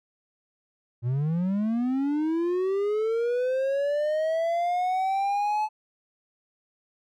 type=linear sweep; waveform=triangle; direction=up; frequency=115 to 865 Hz; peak=-21 dBFS; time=1.02-5.69 s; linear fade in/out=50 ms; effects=none

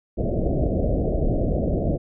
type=low-pass noise; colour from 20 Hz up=pink; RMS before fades=-22 dBFS; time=0.17-1.98 s; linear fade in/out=20 ms; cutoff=690 Hz; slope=96 dB/octave; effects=none

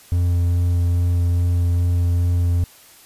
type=tone with vibrato; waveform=triangle; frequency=87.31 Hz; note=F2; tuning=in tune; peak=-13 dBFS; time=0.12-2.64 s; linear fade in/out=0 ms; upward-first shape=sine; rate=2.4 Hz; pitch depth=10 cents each way; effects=white hiss -47 dBFS RMS until 3.05 s + resampled to 32000 Hz

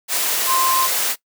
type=tone in noise; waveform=sine; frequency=1046.5 Hz; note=C6; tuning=in tune; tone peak=-17 dBFS; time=0.46-0.89 s; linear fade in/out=50 ms; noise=white; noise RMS=-20 dBFS; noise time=0.08-1.16 s; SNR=0 dB; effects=noise-tail reverb RT60 0.1 s tail -19 dB re dry + high-pass 400 Hz 12 dB/octave

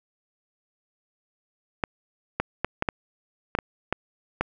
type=clicks; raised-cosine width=0.5 ms; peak=-8 dBFS; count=9; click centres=1.838 / 2.4 / 2.646 / 2.824 / 2.888 / 3.551 / 3.588 / 3.926 / 4.41 s; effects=none

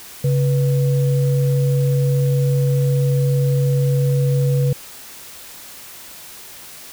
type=tone pair together; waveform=sine; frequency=137.5 / 490 Hz; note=C#3 / B4; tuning=-14 / -14 cents; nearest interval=octave + minor seventh; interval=2200 cents; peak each=-14 / -23 dBFS; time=0.24-4.73 s; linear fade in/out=5 ms; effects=white hiss -38 dBFS RMS until 6.92 s

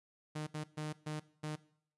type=tone bursts at uneven times; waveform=sawtooth; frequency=152.8 Hz; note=D#3; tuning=31 cents flat; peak=-34 dBFS; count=5; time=0.35-0.47 / 0.54-0.64 / 0.77-0.93 / 1.06-1.2 / 1.43-1.56 s; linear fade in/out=10 ms; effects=noise-tail reverb RT60 0.6 s tail -19 dB re dry + resampled to 24000 Hz

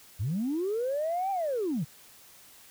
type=linear two-way sweep; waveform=sine; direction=up then down; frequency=84 to 797 to 125.9 Hz; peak=-26 dBFS; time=0.19-1.85 s; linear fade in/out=20 ms; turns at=1.31 s; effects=tanh soft clip ceiling -23 dBFS + white hiss -54 dBFS RMS until 2.7 s

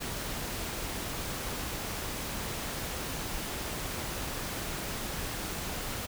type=noise; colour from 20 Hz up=pink; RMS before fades=-36 dBFS; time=0-6.07 s; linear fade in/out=20 ms; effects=none

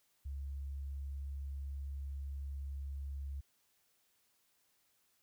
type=tone; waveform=sine; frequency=69.3 Hz; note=C#2; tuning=in tune; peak=-39 dBFS; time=0.25-3.41 s; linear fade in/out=10 ms; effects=white hiss -75 dBFS RMS until 5.22 s

